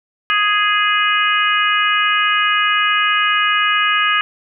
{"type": "harmonic tone", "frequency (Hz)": 415.3, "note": "G#4", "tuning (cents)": 0, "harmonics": [3, 4, 5, 6, 7], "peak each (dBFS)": [-17, -18, -22, -21, -20], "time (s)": [0.3, 4.21], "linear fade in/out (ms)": 0, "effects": []}